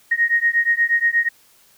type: beating tone pair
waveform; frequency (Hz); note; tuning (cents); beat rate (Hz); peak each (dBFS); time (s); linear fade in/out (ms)
sine; 1864.7 / 1873.1; A#6 / A#6; 0 / +8; 8.4; -18; 0.11-1.29; 10
effects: white hiss -54 dBFS RMS until 1.77 s